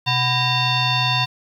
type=tone with frequency modulation; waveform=sine; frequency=1864.7 Hz; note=A#6; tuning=in tune; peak=-16 dBFS; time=0.06-1.26 s; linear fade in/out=20 ms; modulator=869 Hz; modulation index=2.8; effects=8-bit